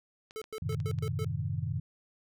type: clicks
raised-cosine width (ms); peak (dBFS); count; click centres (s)
0.2; -33; 5; 0.309 / 0.441 / 0.726 / 0.802 / 0.987
type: tone bursts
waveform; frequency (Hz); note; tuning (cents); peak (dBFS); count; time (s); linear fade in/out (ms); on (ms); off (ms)
square; 436.6; A4; -13; -37; 6; 0.36-1.246; 0; 56; 110
type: chord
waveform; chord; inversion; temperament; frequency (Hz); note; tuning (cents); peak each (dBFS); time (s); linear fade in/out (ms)
sine; F# diminished seventh; none; equal with one note detuned; 92.5 / 109.11 / 130.81 / 155.56; F#2 / A2 / C3 / Eb3; 0 / -14 / 0 / 0; -36; 0.62-1.8; 5
effects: none